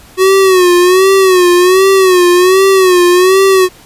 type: tone with vibrato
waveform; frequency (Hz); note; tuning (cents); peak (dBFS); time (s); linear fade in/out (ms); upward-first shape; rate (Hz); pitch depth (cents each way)
square; 370; F#4; 0; -5; 0.17-3.69; 50; sine; 1.3; 84
effects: pink hiss -39 dBFS RMS until 3.85 s + resampled to 32000 Hz